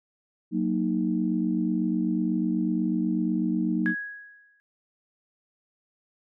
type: chord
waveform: sine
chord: D# minor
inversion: first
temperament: equal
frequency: 185 / 233.1 / 311.1 Hz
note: F#3 / A#3 / D#4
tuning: 0 / 0 / 0 cents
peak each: -27 dBFS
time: 0.51-3.95 s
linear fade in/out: 50 ms
type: tone with exponential decay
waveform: sine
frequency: 1661.2 Hz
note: G#6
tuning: in tune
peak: -23 dBFS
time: 3.86-4.6 s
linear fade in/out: 0 ms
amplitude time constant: 160 ms
effects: tanh soft clip ceiling -11 dBFS